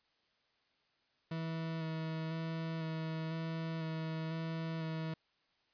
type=tone with vibrato; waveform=40% pulse; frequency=161.5 Hz; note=E3; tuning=35 cents flat; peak=-36 dBFS; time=1.31-5.14 s; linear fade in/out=5 ms; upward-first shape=square; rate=1 Hz; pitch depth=14 cents each way; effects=white hiss -75 dBFS RMS until 5.73 s + resampled to 11025 Hz